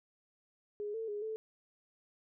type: tone with pitch steps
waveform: sine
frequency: 415.2 / 448.1 / 414.1 / 438.7 Hz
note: G#4 / A4 / G#4 / A4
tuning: 0 / +32 / -5 / -5 cents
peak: -36 dBFS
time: 0.8-1.36 s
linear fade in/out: 0 ms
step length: 140 ms
effects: none